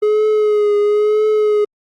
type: tone with vibrato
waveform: triangle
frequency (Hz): 421.1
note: G#4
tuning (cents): +24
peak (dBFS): -9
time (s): 0.02-1.65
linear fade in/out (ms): 10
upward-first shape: triangle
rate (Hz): 1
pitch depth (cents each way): 40
effects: Opus 32 kbps